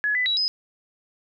sine tone with pitch steps, 1692 / 1997 / 3898 / 5040 Hz, G#6 / B6 / B7 / D#8, +32 / +19 / -23 / +21 cents, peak -20 dBFS, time 0.04-0.48 s, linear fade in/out 0 ms, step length 110 ms, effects none

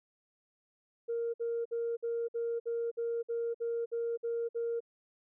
sine tone bursts, 466.2 Hz, A#4, in tune, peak -30 dBFS, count 12, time 1.08-4.805 s, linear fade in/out 20 ms, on 260 ms, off 55 ms, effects tanh soft clip ceiling -27 dBFS

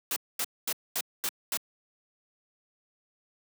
white noise bursts, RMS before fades -30 dBFS, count 6, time 0.11-1.572 s, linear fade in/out 2 ms, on 52 ms, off 230 ms, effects high-pass 200 Hz 12 dB/octave

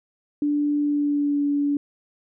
sine tone with pitch glide, 292.6 to 287.2 Hz, D4 to D4, -6 to -39 cents, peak -19 dBFS, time 0.42-1.77 s, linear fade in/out 2 ms, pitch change -33 cents, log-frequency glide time 0.8-1.44 s, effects none

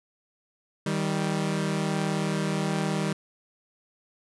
sawtooth tone pair together, 157.06 / 196 Hz, D#3 / G3, +17 / 0 cents, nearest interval major third, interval 383 cents, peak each -24 dBFS, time 0.86-3.13 s, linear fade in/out 5 ms, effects resampled to 24000 Hz

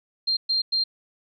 sine tone bursts at uneven times, 4186 Hz, C8, in tune, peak -20 dBFS, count 3, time 0.27-0.37 / 0.49-0.62 / 0.72-0.84 s, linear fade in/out 10 ms, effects none

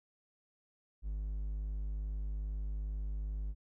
triangle tone, 51.2 Hz, G#1, 24 cents flat, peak -33 dBFS, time 1.02-3.55 s, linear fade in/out 50 ms, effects none

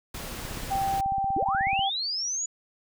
pink noise, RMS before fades -37 dBFS, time 0.14-1.01 s, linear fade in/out 5 ms
click train, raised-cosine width 5 ms, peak -26 dBFS, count 24, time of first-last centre 0.39-1.792 s, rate 16.4 Hz
sine tone, 783 Hz, G5, 2 cents flat, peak -24 dBFS, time 0.7-1.9 s, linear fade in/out 20 ms
sine linear sweep, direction up, 232.8 to 6950 Hz, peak -27 dBFS, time 1.36-2.46 s, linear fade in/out 5 ms
effects none

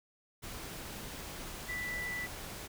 sine tone in noise, 1977 Hz, B6, 1 cent sharp, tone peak -36 dBFS, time 1.68-2.27 s, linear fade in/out 20 ms, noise pink, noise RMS -44 dBFS, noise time 0.42-2.68 s, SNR +5 dB, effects none

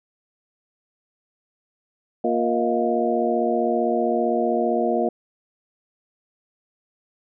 harmonic tone with a mistuned harmonic, 117.7 Hz, A#2, 17 cents sharp, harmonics 2 / 3 / 4 / 5 / 6, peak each -25 / -25 / -25 / -25 / -25 dBFS, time 2.24-5.09 s, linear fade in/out 5 ms, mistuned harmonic 5, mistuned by +120 cents, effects none

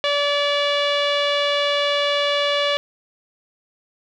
sawtooth tone with low-pass filter, 576 Hz, D5, 34 cents flat, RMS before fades -20 dBFS, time 0.04-2.77 s, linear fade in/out 0 ms, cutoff 3400 Hz, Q 3.6, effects none

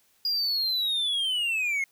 triangle linear sweep, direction down, 4876 to 2130 Hz, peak -23 dBFS, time 0.25-1.84 s, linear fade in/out 2 ms, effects white hiss -65 dBFS RMS until 1.91 s

